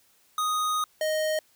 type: tone pair in turn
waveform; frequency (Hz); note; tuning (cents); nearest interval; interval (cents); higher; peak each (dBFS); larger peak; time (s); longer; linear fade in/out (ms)
square; 1244.5 / 622.2; D#6 / D#5; 0 / 0; octave; 1200; first; -25; neither; 0.38-0.84 / 1.01-1.39; first; 2
effects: white hiss -63 dBFS RMS until 1.55 s